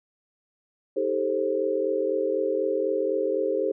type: chord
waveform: sine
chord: A half-diminished seventh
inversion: second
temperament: just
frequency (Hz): 316.8 / 396 / 440 / 528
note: Eb4 / G4 / A4 / C5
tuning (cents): +31 / +18 / 0 / +16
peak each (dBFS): -32 / -27 / -28 / -27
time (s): 0.96-3.72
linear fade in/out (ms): 10
effects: none